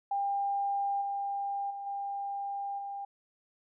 sine tone with level steps, 799 Hz, G5, 33 cents sharp, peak -28 / -31 / -37 / -33 / -36 dBFS, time 0.11-3.05 s, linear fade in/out 5 ms, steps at 1.01 / 1.7 / 1.86 / 2.78 s, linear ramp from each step 10 ms, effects none

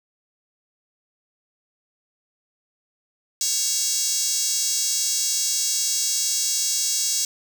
5% pulse tone with high-pass filter, 554.4 Hz, C#5, in tune, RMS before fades -23 dBFS, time 3.41-7.25 s, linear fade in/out 2 ms, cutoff 6600 Hz, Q 1.7, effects none

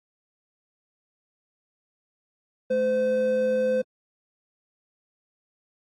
triangle tone pair together, 215.7 / 513 Hz, A3 / C5, -34 / -34 cents, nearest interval octave + minor third, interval 1500 cents, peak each -29 / -19 dBFS, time 2.7-3.82 s, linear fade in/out 10 ms, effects AAC 32 kbps

